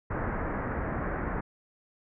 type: low-pass noise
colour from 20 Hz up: pink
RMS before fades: -32 dBFS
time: 0.1-1.41 s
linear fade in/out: 10 ms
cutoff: 1900 Hz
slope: 48 dB/octave
effects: none